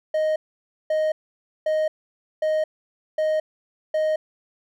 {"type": "tone bursts", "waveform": "triangle", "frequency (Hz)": 622.3, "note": "D#5", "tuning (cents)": 0, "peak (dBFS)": -17, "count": 6, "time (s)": [0.14, 4.16], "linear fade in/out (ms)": 5, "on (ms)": 220, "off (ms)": 540, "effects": []}